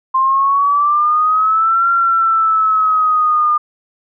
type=exponential two-way sweep; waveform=sine; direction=up then down; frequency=1046.5 to 1377 to 1207 Hz; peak=-10 dBFS; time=0.14-3.58 s; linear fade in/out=10 ms; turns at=1.9 s; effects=none